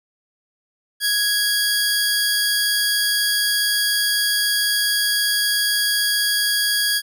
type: tone pair together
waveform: 20% pulse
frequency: 1661.2 / 4699 Hz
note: G#6 / D8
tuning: 0 / 0 cents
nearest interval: octave + tritone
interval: 1800 cents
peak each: -15 dBFS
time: 1-7.02 s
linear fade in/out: 50 ms
effects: none